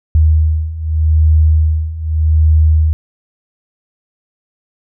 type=beating tone pair; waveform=sine; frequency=77.78 / 78.61 Hz; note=D#2 / D#2; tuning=0 / +18 cents; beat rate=0.83 Hz; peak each=-13 / -10 dBFS; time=0.15-2.93 s; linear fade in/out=0 ms; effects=none